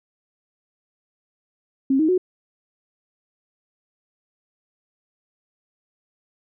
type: tone with pitch steps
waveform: sine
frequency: 268.6 / 313.9 / 366.9 Hz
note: C4 / D#4 / F#4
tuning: +46 / +15 / -15 cents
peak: -15 dBFS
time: 1.9-2.179 s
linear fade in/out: 5 ms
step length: 93 ms
effects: none